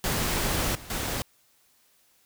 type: noise with level steps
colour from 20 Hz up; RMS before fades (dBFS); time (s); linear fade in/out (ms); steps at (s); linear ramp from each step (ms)
pink; -27 / -44 / -30; 0.04-1.22; 0; 0.75 / 0.9; 2
effects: white hiss -64 dBFS RMS until 2.25 s